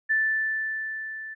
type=tone with level ramp; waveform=sine; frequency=1760 Hz; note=A6; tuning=in tune; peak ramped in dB=-19 to -35 dBFS; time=0.09-1.35 s; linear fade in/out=20 ms; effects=none